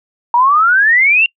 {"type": "exponential sweep", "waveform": "sine", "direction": "up", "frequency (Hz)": [932.3, 2793], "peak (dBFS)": -7, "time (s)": [0.34, 1.26], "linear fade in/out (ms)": 2, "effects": ["noise-tail reverb RT60 0.1 s tail -25 dB re dry"]}